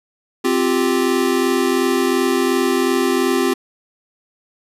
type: chord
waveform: square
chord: C suspended fourth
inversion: none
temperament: equal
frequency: 261.6 / 349.2 / 392 Hz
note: C4 / F4 / G4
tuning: 0 / 0 / 0 cents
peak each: -20 dBFS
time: 0.44-3.54 s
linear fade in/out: 10 ms
effects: resampled to 32000 Hz